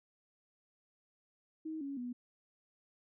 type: tone with pitch steps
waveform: sine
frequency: 316 / 278.3 / 245.1 Hz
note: D#4 / C#4 / B3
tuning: +27 / +7 / -13 cents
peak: -38 dBFS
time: 1.65-2.13 s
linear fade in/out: 10 ms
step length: 160 ms
effects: none